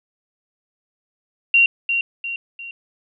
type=tone with echo; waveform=sine; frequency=2756 Hz; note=F7; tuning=24 cents flat; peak=-10 dBFS; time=1.54-1.66 s; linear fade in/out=2 ms; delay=350 ms; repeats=3; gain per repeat=-7 dB; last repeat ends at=2.71 s; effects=none